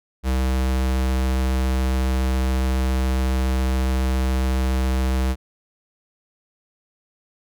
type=tone; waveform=square; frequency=64.8 Hz; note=C2; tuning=16 cents flat; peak=-19 dBFS; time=0.23-5.36 s; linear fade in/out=50 ms; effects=none

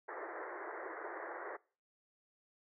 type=band-pass noise; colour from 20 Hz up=pink; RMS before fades=-45 dBFS; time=0.08-1.57 s; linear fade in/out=10 ms; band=330 to 2000 Hz; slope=96 dB/octave; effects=noise-tail reverb RT60 0.4 s tail -23 dB re dry

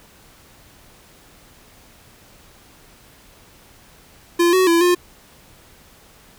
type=tone with pitch steps; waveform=square; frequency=344.5 / 372.9 / 337.1 / 354.8 Hz; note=F4 / F#4 / E4 / F4; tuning=-24 / +14 / +39 / +27 cents; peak=-13 dBFS; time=4.39-4.95 s; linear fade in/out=10 ms; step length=140 ms; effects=pink hiss -49 dBFS RMS until 6.38 s

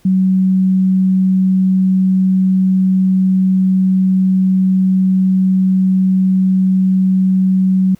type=tone; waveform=sine; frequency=188 Hz; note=F#3; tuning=28 cents sharp; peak=-9 dBFS; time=0.05-7.95 s; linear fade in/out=5 ms; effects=pink hiss -53 dBFS RMS until 7.99 s

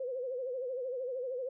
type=tone with vibrato; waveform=sine; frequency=509 Hz; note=C5; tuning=48 cents flat; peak=-34 dBFS; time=0-1.49 s; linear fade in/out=5 ms; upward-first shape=sine; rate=13 Hz; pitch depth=92 cents each way; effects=none

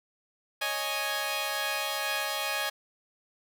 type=chord; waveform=10% pulse; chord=C# suspended second; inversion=none; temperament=equal; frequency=554.4 / 622.3 / 830.6 Hz; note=C#5 / D#5 / G#5; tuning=0 / 0 / 0 cents; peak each=-27 / -26 / -24 dBFS; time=0.61-2.7 s; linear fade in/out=10 ms; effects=none

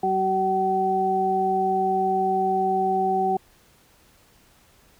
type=harmonic tone; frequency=190 Hz; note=F#3; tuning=46 cents sharp; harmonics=1 / 2 / 4; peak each=-30 / -25 / -21 dBFS; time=0.03-3.37 s; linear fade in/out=5 ms; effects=pink hiss -57 dBFS RMS until 4.99 s

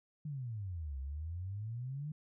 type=exponential two-way sweep; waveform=sine; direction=down then up; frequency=155.6 to 65.5 to 155.6 Hz; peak=-38 dBFS; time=0.25-2.12 s; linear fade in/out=5 ms; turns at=0.99 s; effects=none

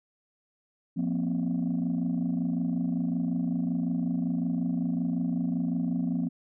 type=chord; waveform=sine; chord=F suspended fourth; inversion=none; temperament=equal with one note detuned; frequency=174.61 / 236.2 / 261.6 Hz; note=F3 / Bb3 / C4; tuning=0 / +23 / 0 cents; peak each=-28 / -29 / -29 dBFS; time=0.96-6.29 s; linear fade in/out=20 ms; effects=tanh soft clip ceiling -21 dBFS

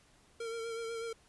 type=tone with vibrato; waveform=square; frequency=458 Hz; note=A#4; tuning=31 cents flat; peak=-38 dBFS; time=0.4-1.13 s; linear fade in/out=5 ms; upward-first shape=sine; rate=8.1 Hz; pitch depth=28 cents each way; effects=pink hiss -65 dBFS RMS until 1.28 s + resampled to 24000 Hz

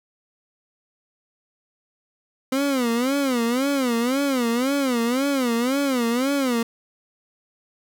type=tone with vibrato; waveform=30% pulse; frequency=255.8 Hz; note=C4; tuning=39 cents flat; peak=-17 dBFS; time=2.52-6.63 s; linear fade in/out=5 ms; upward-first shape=sine; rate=1.9 Hz; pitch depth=180 cents each way; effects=none

